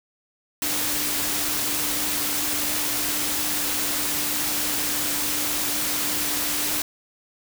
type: tone in noise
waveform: sine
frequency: 296.6 Hz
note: D4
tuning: 17 cents sharp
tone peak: -36 dBFS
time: 0.62-6.82 s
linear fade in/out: 2 ms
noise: white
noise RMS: -25 dBFS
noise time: 0.62-6.82 s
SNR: -14 dB
effects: none